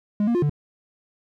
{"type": "tone with pitch steps", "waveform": "triangle", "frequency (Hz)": [207.1, 235.9, 352.3, 146.8], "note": ["G#3", "A#3", "F4", "D3"], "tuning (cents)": [-5, 21, 15, 0], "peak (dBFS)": -16, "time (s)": [0.2, 0.496], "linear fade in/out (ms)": 2, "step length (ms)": 74, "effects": []}